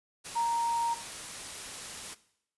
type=tone in noise; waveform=sine; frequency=932.3 Hz; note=A#5; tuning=in tune; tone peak=-26 dBFS; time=0.35-0.95 s; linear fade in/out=20 ms; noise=white; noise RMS=-41 dBFS; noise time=0.24-2.15 s; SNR=+12 dB; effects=noise-tail reverb RT60 0.7 s tail -17 dB re dry + resampled to 24000 Hz